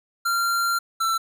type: tone pair in turn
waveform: square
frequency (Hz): 1380 / 1339.2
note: F6 / E6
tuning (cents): -21 / +27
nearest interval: minor second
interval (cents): 52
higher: first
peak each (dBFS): -21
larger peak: neither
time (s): 0.25-0.79 / 1-1.18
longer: first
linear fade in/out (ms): 10
effects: none